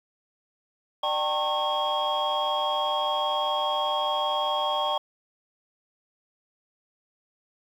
sine tone cluster, 597 / 778 / 903 / 1091 / 3273 Hz, D5 / G5 / A5 / C#6 / G#7, +28 / -13 / +45 / -28 / -26 cents, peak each -29 dBFS, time 1.03-4.98 s, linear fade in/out 5 ms, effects tanh soft clip ceiling -17 dBFS + 9-bit

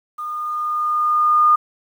sine tone with level ramp, 1219 Hz, D#6, 36 cents flat, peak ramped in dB -25 to -9 dBFS, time 0.18-1.56 s, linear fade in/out 10 ms, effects 8-bit

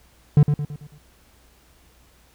triangle tone with echo, 146.83 Hz, D3, in tune, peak -7 dBFS, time 0.37-0.43 s, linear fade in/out 2 ms, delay 110 ms, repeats 5, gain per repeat -7 dB, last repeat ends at 0.98 s, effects added 60 Hz sine -57 dBFS peak until 2.34 s + pink hiss -57 dBFS RMS until 2.34 s

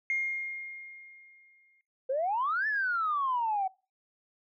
sine tone with exponential decay, 2130 Hz, C7, 30 cents sharp, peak -25 dBFS, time 0.1-1.81 s, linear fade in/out 1 ms, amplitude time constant 370 ms
sine exponential two-way sweep, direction up then down, 505 to 1774 to 747 Hz, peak -26 dBFS, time 2.09-3.68 s, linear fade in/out 10 ms, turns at 2.67 s
effects noise-tail reverb RT60 0.3 s tail -22 dB re dry + tanh soft clip ceiling -21 dBFS

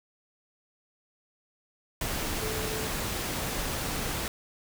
sine tone in noise, 435.6 Hz, A4, 17 cents flat, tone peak -36 dBFS, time 2.41-2.87 s, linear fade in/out 2 ms, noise pink, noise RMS -32 dBFS, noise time 2.01-4.28 s, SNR -7 dB, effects none

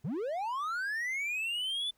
triangle linear sweep, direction up, 115.9 to 3518 Hz, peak -30 dBFS, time 0.04-1.91 s, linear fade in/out 10 ms, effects pink hiss -72 dBFS RMS until 1.97 s

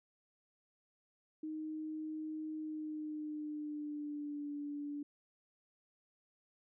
sine tone with pitch glide, 311.1 to 290.3 Hz, D#4 to D4, 0 to -20 cents, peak -39 dBFS, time 1.43-5.03 s, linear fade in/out 5 ms, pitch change -120 cents, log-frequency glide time 2.55-4.51 s, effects none

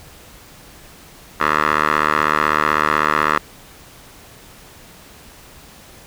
10% pulse tone with band-pass filter, 76 Hz, D#2, 40 cents flat, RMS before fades -17 dBFS, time 1.4-3.38 s, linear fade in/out 5 ms, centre 1400 Hz, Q 3.1, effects pink hiss -43 dBFS RMS until 6.06 s

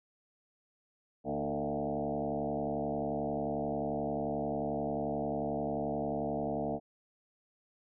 sine tone with frequency modulation, 452 Hz, A4, 47 cents sharp, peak -31 dBFS, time 1.24-6.8 s, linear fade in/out 50 ms, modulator 71.3 Hz, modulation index 4.1, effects none

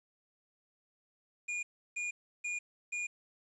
square tone bursts, 2431 Hz, D#7, 41 cents flat, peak -35 dBFS, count 4, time 1.48-3.07 s, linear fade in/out 10 ms, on 150 ms, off 330 ms, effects resampled to 22050 Hz + 11-bit

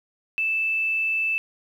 sine tone, 2637 Hz, E7, in tune, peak -21 dBFS, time 0.38-1.38 s, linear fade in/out 0 ms, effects 9-bit

